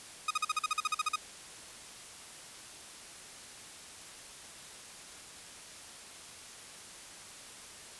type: tone bursts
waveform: sawtooth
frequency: 1246 Hz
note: D#6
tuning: 2 cents sharp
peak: -24 dBFS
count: 13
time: 0.28-1.159 s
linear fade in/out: 5 ms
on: 27 ms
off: 44 ms
effects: white hiss -49 dBFS RMS until 7.99 s + resampled to 24000 Hz